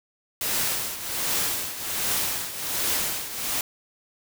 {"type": "noise with tremolo", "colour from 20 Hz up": "white", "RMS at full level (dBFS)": -24, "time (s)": [0.41, 3.61], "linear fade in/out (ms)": 2, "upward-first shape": "triangle", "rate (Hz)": 1.3, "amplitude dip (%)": 75, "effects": []}